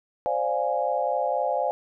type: chord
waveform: sine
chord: D half-diminished seventh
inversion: third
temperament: equal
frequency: 523.3 / 587.3 / 698.5 / 830.6 Hz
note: C5 / D5 / F5 / Ab5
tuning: 0 / 0 / 0 / 0 cents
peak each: -28 dBFS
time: 0.26-1.71 s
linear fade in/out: 0 ms
effects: none